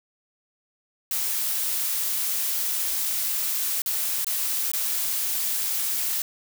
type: noise with dropouts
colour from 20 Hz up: blue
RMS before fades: -26 dBFS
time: 1.11-6.22 s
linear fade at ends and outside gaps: 1 ms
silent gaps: 3.819-3.86 / 4.245-4.268 / 4.717-4.734 s
effects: none